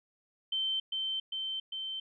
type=tone with echo; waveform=sine; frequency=3100 Hz; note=G7; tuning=20 cents flat; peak=-29 dBFS; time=0.52-0.8 s; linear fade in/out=5 ms; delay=400 ms; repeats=3; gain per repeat=-2 dB; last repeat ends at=2 s; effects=none